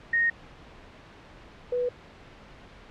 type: tone pair in turn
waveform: sine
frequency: 1858 / 492.1 Hz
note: A#6 / B4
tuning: -6 / -6 cents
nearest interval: octave + major seventh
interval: 2300 cents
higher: first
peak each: -20 / -24 dBFS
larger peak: first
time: 0.13-0.3 / 1.72-1.89 s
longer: neither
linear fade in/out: 5 ms
effects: pink hiss -49 dBFS RMS until 2.9 s + low-pass 3000 Hz 12 dB/octave